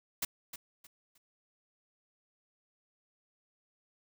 white noise with echo, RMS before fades -33 dBFS, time 0.22-0.25 s, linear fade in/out 5 ms, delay 310 ms, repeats 3, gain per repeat -11 dB, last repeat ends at 1.18 s, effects none

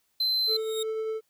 triangle tone, 4079 Hz, C8, 45 cents flat, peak -22 dBFS, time 0.2-0.57 s, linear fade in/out 5 ms
sawtooth tone with exponential growth, 3729 Hz, A#7, in tune, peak -27 dBFS, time 0.32-0.83 s, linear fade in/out 5 ms, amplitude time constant 110 ms
triangle tone with tremolo, 440 Hz, A4, in tune, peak -25 dBFS, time 0.47-1.21 s, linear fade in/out 50 ms, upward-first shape triangle, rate 10 Hz, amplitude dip 25%
effects white hiss -72 dBFS RMS until 1.29 s

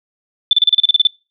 sine tone bursts, 3520 Hz, A7, in tune, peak -6 dBFS, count 11, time 0.51-1.071 s, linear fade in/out 2 ms, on 21 ms, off 33 ms, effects noise-tail reverb RT60 0.3 s tail -26 dB re dry

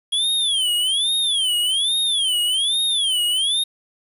square tone with vibrato, 3280 Hz, G#7, 22 cents flat, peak -18 dBFS, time 0.12-3.64 s, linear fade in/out 10 ms, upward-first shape sine, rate 1.2 Hz, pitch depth 220 cents each way, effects resampled to 32000 Hz + 8-bit

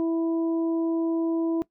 harmonic tone, 329.6 Hz, E4, in tune, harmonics 1 / 2 / 3, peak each -22 / -35 / -42 dBFS, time 0-1.62 s, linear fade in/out 0 ms, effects noise-tail reverb RT60 0.1 s tail -19 dB re dry

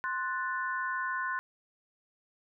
sine chord, F# diminished, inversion second, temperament equal, 1046.5 / 1480 / 1760 Hz, C6 / F#6 / A6, 0 / 0 / 0 cents, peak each -34 / -34 / -38 dBFS, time 0.04-1.39 s, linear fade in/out 0 ms, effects none

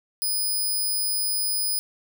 5% pulse tone, 5000 Hz, D#8, 8 cents sharp, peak -16 dBFS, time 0.22-1.79 s, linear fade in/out 0 ms, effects none

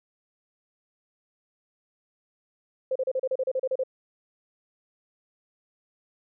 sine tone bursts, 521 Hz, C5, 7 cents flat, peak -23 dBFS, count 12, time 2.91-3.836 s, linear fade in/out 5 ms, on 46 ms, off 34 ms, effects none

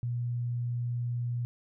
sine tone, 120.6 Hz, B2, 41 cents flat, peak -29 dBFS, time 0.03-1.45 s, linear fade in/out 0 ms, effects none

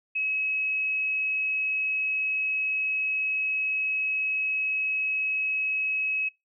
sine tone, 2563 Hz, E7, 49 cents flat, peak -25 dBFS, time 0.15-6.29 s, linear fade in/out 10 ms, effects noise-tail reverb RT60 0.2 s tail -24 dB re dry

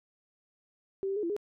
sine tone with pitch steps, 388.4 / 391.2 / 419.9 / 338.7 / 412.6 Hz, G4 / G4 / G#4 / E4 / G#4, -16 / -4 / +19 / +47 / -11 cents, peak -29 dBFS, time 1.03-1.365 s, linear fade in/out 0 ms, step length 67 ms, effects none

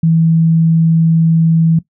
sine tone, 163.4 Hz, E3, 15 cents flat, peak -7 dBFS, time 0.03-1.79 s, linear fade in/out 5 ms, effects noise-tail reverb RT60 0.1 s tail -17 dB re dry

